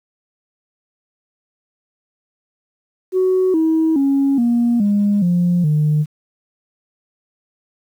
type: tone with pitch steps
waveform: sine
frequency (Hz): 372.4 / 320.5 / 275.8 / 237.3 / 204.2 / 175.75 / 151.24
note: F#4 / E4 / C#4 / A#3 / G#3 / F3 / D#3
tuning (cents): +11 / -49 / -9 / +31 / -29 / +11 / -49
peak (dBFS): -11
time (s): 3.12-6.06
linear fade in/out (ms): 50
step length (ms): 420
effects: tanh soft clip ceiling -9 dBFS + 8-bit